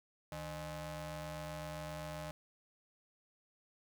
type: ring-modulated tone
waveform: sawtooth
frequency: 226.1 Hz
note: A3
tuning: 47 cents sharp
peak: -35 dBFS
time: 0.32-2.31 s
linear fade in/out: 0 ms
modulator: 383 Hz
effects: 12-bit